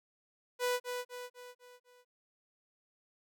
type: tone with echo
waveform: sawtooth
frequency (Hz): 493.9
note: B4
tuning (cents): 0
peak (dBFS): -26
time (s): 0.59-0.8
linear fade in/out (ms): 50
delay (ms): 250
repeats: 5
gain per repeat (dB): -6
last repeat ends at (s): 2.05
effects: none